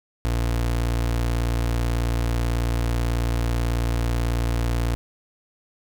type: tone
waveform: 30% pulse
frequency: 58.27 Hz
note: A#1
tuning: in tune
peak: -18 dBFS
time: 0.25-4.95 s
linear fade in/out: 0 ms
effects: none